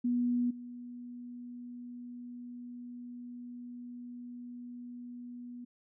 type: tone with level steps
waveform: sine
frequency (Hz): 243.5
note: B3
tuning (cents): -24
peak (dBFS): -27 / -42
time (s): 0.04-5.65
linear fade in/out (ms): 10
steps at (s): 0.5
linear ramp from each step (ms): 10
effects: none